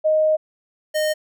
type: tone pair in turn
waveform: sine / square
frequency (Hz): 622.3 / 615.2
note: D#5 / D#5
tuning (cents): 0 / -20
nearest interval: unison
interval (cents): 20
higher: first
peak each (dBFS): -14 / -19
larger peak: first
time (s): 0.04-0.37 / 0.94-1.14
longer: first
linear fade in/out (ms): 20
effects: none